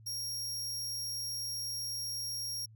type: tone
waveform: sawtooth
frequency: 5588 Hz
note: F8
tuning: in tune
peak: -33 dBFS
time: 0.06-2.66 s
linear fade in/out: 10 ms
effects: added 110 Hz sine -53 dBFS peak until 2.75 s